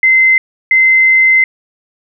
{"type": "tone pair in turn", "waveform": "sine", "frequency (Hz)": [2066, 2066], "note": ["C7", "C7"], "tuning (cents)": [-22, -22], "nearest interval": "unison", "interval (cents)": 0, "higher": "neither", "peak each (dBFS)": -5, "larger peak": "neither", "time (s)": [[0.03, 0.38], [0.71, 1.44]], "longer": "second", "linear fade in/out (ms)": 2, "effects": []}